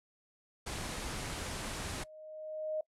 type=low-pass noise; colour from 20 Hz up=pink; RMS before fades=-40 dBFS; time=0.66-2.04 s; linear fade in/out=10 ms; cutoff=11000 Hz; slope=48 dB/octave
type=tone with exponential growth; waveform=sine; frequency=621 Hz; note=D#5; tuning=3 cents flat; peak=-31 dBFS; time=1.33-2.81 s; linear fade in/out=5 ms; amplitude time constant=320 ms
effects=noise-tail reverb RT60 0.1 s tail -21 dB re dry